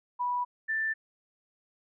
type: tone pair in turn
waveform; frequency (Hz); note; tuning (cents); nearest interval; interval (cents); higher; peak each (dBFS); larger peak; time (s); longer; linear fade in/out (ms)
sine; 981 / 1771.3; B5 / A6; -12 / +11; minor seventh; 1023; second; -27; neither; 0.19-0.45 / 0.68-0.94; neither; 20
effects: none